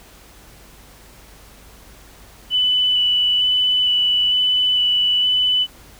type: tone with vibrato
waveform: sine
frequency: 2981 Hz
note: F#7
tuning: 12 cents sharp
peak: -14 dBFS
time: 2.5-5.67 s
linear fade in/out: 50 ms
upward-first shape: square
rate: 1.1 Hz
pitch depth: 8 cents each way
effects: added 50 Hz sine -47 dBFS peak until 5.99 s + pink hiss -46 dBFS RMS until 5.99 s